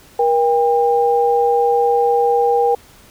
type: tone pair together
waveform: sine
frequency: 475.8 / 800.2 Hz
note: A#4 / G5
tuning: +35 / +35 cents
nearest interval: major sixth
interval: 900 cents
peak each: -14 / -15 dBFS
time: 0.19-2.75 s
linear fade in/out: 5 ms
effects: pink hiss -46 dBFS RMS until 3.1 s